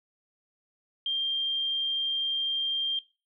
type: tone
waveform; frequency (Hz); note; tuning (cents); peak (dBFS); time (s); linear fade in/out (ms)
sine; 3186; G7; +27; -26; 1.06-2.99; 2
effects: noise-tail reverb RT60 0.3 s tail -17 dB re dry